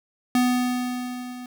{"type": "tone with level ramp", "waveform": "square", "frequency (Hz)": 248.6, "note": "B3", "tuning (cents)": 12, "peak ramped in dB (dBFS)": [-17, -36], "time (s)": [0.35, 1.46], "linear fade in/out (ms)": 2, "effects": ["9-bit"]}